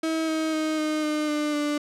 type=tone with pitch steps; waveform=35% pulse; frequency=321.4 / 316.8 / 312.3 / 307.8 / 303.4 / 299 / 294.7 Hz; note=E4 / D#4 / D#4 / D#4 / D#4 / D4 / D4; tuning=-44 / +31 / +7 / -19 / -44 / +31 / +6 cents; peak=-22 dBFS; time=0.03-1.78 s; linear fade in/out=5 ms; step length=250 ms; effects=low-pass 9000 Hz 12 dB/octave